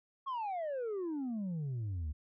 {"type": "exponential sweep", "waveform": "sine", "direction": "down", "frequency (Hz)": [1113, 70.8], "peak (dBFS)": -32, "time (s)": [0.26, 2.13], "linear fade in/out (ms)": 20, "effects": ["tanh soft clip ceiling -34 dBFS"]}